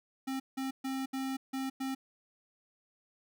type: tone bursts at uneven times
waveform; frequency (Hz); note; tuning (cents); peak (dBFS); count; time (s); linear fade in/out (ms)
square; 266.1; C4; +29; -34; 6; 0.27-0.4 / 0.57-0.71 / 0.84-1.06 / 1.13-1.37 / 1.53-1.7 / 1.8-1.95; 10
effects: none